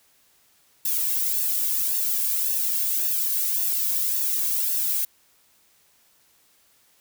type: noise with flanger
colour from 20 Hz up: violet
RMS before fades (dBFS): -24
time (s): 0.85-5.05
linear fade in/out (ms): 5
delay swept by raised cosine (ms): 1.1 to 1.84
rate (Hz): 1.8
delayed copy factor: +0.7
effects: white hiss -61 dBFS RMS until 7 s